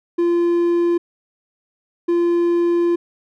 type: tone pair in turn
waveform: triangle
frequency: 344.5 / 344.5 Hz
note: F4 / F4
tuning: -24 / -24 cents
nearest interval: unison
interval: 0 cents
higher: neither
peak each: -12 dBFS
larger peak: neither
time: 0.18-0.98 / 2.08-2.96 s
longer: second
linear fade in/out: 10 ms
effects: none